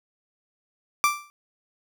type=tone with exponential decay; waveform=30% pulse; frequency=1174.7 Hz; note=D6; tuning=in tune; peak=-12 dBFS; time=1.04-1.3 s; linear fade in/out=0 ms; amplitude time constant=55 ms; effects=none